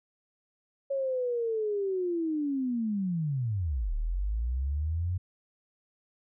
sine linear two-way sweep, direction down then up, 554.4 to 35.56 to 92.3 Hz, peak -27 dBFS, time 0.9-5.18 s, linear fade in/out 10 ms, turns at 3.94 s, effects none

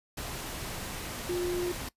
sine tone in noise, 354.4 Hz, F4, 25 cents sharp, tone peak -28 dBFS, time 1.29-1.72 s, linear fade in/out 5 ms, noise pink, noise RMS -38 dBFS, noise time 0.17-1.89 s, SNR +7 dB, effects noise-tail reverb RT60 0.1 s tail -20 dB re dry + resampled to 32000 Hz

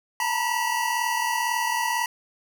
square tone cluster, 893 / 931 / 975 / 1945 Hz, A5 / A#5 / B5 / B6, +25 / -2 / -23 / -27 cents, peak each -30 / -30 / -29 / -29 dBFS, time 0.2-2.06 s, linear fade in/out 2 ms, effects none

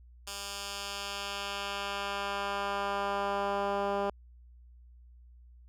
10% pulse tone with band-pass filter sweep, 200 Hz, G3, 35 cents sharp, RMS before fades -34 dBFS, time 0.27-4.1 s, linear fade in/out 2 ms, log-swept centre 6800 to 570 Hz, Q 0.77, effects added 60 Hz sine -52 dBFS peak until 5.68 s

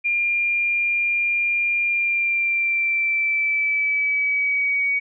sine tone with pitch glide, 2400 to 2252 Hz, D7 to C#7, +37 to +27 cents, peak -18 dBFS, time 0.04-5 s, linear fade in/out 20 ms, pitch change -110 cents, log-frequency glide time 1.86-4.87 s, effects none

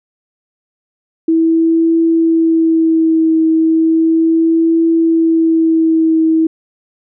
sine tone with vibrato, 325.3 Hz, E4, 23 cents flat, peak -8 dBFS, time 1.28-6.47 s, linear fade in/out 5 ms, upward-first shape triangle, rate 0.35 Hz, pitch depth 24 cents each way, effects none

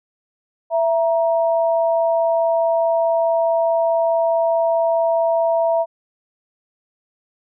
sine tone pair together, 664.7 / 940 Hz, E5 / A#5, +14 / +14 cents, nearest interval tritone, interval 600 cents, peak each -15 / -23 dBFS, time 0.7-5.86 s, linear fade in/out 50 ms, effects none

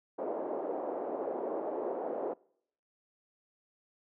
white band-pass noise, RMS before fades -36 dBFS, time 0.18-2.34 s, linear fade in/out 10 ms, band 330 to 660 Hz, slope 24 dB/octave, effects noise-tail reverb RT60 0.7 s tail -26 dB re dry

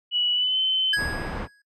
sine tone with pitch glide, 2940 to 3063 Hz, F#7 to G7, -12 to -41 cents, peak -20 dBFS, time 0.11-0.97 s, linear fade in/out 50 ms, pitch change +71 cents, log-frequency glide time 0.33-0.58 s
square tone with exponential decay, 1661.2 Hz, G#6, in tune, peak -20 dBFS, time 0.93-1.62 s, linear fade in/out 5 ms, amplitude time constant 150 ms
pink low-pass noise, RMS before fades -31 dBFS, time 0.96-1.48 s, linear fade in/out 50 ms, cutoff 1700 Hz, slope 12 dB/octave
effects noise-tail reverb RT60 0.1 s tail -21 dB re dry + low-pass 8000 Hz 12 dB/octave

